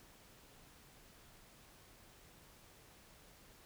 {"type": "silence", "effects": ["pink hiss -62 dBFS RMS until 3.65 s"]}